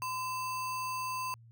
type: tone with sample-and-hold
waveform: sine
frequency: 1022 Hz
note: C6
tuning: 41 cents flat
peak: -33 dBFS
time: 0.02-1.34 s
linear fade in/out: 0 ms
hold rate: 3675 Hz
effects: added 115 Hz sine -53 dBFS peak until 1.51 s